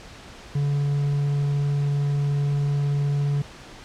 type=tone; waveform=triangle; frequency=143 Hz; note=D3; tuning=46 cents flat; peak=-18 dBFS; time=0.55-3.42 s; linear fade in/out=5 ms; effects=pink hiss -43 dBFS RMS until 3.84 s + low-pass 6000 Hz 12 dB/octave